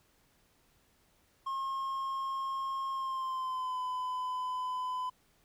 triangle tone with pitch glide, 1075 to 1008.8 Hz, C6 to B5, +47 to +36 cents, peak -31 dBFS, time 1.46-5.1 s, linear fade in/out 10 ms, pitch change -111 cents, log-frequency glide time 2.91-3.8 s, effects pink hiss -69 dBFS RMS until 5.44 s

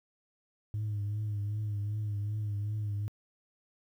sine tone with vibrato, 104.4 Hz, G#2, 10 cents sharp, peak -29 dBFS, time 0.74-3.08 s, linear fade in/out 0 ms, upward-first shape triangle, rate 2.6 Hz, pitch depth 55 cents each way, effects tanh soft clip ceiling -29 dBFS + 11-bit

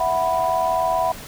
sine chord, E suspended second, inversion none, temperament equal, 659.3 / 740 / 987.8 Hz, E5 / F#5 / B5, 0 / 0 / 0 cents, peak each -22 dBFS, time 0-1.12 s, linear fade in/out 5 ms, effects pink hiss -37 dBFS RMS until 1.27 s

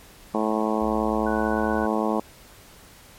harmonic tone, 108.9 Hz, A2, 17 cents flat, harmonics 2 / 3 / 4 / 5 / 6 / 7 / 8 / 9 / 10, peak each -26 / -28 / -29 / -30 / -31 / -31 / -32 / -33 / -33 dBFS, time 0.34-2.2 s, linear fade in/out 5 ms
sine tone with pitch glide, 64 to 73.09 Hz, C2 to D2, -38 to -8 cents, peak -34 dBFS, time 0.81-1.86 s, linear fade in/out 10 ms, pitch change +230 cents, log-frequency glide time 1.19-1.73 s
sine tone with tremolo, 1483 Hz, F#6, 4 cents sharp, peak -30 dBFS, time 1.26-1.87 s, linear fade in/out 10 ms, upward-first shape sine, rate 16 Hz, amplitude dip 35%
effects pink hiss -49 dBFS RMS until 3.18 s + MP3 64 kbps

